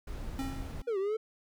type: noise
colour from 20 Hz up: brown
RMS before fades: -39 dBFS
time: 0.07-0.82 s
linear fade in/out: 5 ms
type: tone with exponential decay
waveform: square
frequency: 269 Hz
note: C4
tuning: 48 cents sharp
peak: -33 dBFS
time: 0.39-1.04 s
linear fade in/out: 0 ms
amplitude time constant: 140 ms
type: linear two-way sweep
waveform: triangle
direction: down then up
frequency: 493.9 to 375.4 to 448.3 Hz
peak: -27 dBFS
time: 0.87-1.17 s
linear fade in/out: 10 ms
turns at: 0.98 s
effects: none